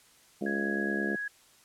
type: harmonic tone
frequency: 69.3 Hz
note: C#2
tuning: in tune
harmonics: 3 / 4 / 5 / 6 / 7 / 8 / 9 / 10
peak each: -33 / -38 / -35 / -39 / -44 / -45 / -44 / -44 dBFS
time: 0.41-1.16 s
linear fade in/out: 5 ms
type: tone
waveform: sine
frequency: 1664 Hz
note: G#6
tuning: 3 cents sharp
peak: -32 dBFS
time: 0.46-1.28 s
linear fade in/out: 5 ms
effects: white hiss -60 dBFS RMS until 1.64 s + low-pass 11000 Hz 12 dB/octave